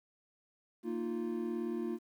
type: chord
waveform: triangle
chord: Bb suspended fourth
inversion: none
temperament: equal with one note detuned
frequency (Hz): 230.4 / 311.1 / 349.2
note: Bb3 / Eb4 / F4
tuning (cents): -20 / 0 / 0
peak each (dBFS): -36 / -40 / -35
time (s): 0.83-1.99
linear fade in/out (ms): 50
effects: 11-bit